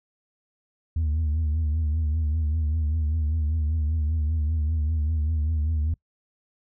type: tone with vibrato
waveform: sine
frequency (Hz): 77.78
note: D#2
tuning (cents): 0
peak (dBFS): -19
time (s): 0.96-5.94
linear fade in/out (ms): 5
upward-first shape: triangle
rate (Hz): 5.1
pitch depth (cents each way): 94
effects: noise-tail reverb RT60 0.1 s tail -26 dB re dry + tanh soft clip ceiling -20 dBFS